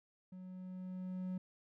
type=tone with level ramp; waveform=triangle; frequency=184.4 Hz; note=F#3; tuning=6 cents flat; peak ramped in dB=-46 to -35 dBFS; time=0.32-1.38 s; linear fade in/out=5 ms; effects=none